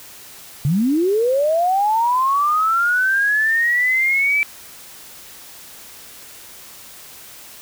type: linear sweep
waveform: sine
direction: up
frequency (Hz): 130.1 to 2331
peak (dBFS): -14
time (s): 0.65-4.43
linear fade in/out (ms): 0
effects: white hiss -40 dBFS RMS until 7.61 s